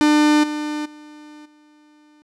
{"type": "tone with level steps", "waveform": "45% pulse", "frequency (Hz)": 300, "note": "D4", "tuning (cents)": 37, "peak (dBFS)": [-12, -23, -39, -50], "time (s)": [0.01, 2.22], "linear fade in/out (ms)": 0, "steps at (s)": [0.43, 0.85, 1.45], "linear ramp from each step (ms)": 10, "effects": ["low-pass 7000 Hz 12 dB/octave"]}